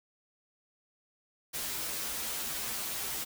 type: noise with comb filter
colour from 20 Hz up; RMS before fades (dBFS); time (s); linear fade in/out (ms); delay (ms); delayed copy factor
white; -36; 1.53-3.25; 20; 11; -0.75
effects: none